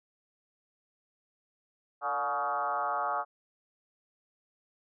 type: tone with frequency modulation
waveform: sine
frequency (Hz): 987.8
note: B5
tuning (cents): 0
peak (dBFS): -28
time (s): 2.01-3.25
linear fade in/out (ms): 50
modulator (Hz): 134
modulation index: 2.7
effects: none